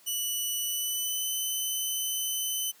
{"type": "tone with pitch glide", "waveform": "10% pulse", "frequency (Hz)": [2960, 3031], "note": ["F#7", "F#7"], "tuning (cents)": [0, 41], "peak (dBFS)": -21, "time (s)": [0.06, 2.72], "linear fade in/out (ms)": 20, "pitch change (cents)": 41, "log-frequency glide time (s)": [0.61, 1.32], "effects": ["white hiss -58 dBFS RMS until 2.8 s", "high-pass 150 Hz 12 dB/octave"]}